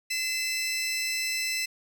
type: tone pair together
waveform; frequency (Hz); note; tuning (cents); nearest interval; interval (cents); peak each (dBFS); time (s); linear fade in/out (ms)
20% pulse; 2039 / 2637; C7 / E7; -45 / 0; major third; 445; -26 / -25; 0.1-1.66; 10
effects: none